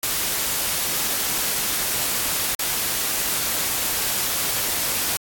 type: noise with dropouts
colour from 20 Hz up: white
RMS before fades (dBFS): -23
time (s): 0.03-5.17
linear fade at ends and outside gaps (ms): 2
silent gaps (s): 2.55-2.592
effects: AAC 64 kbps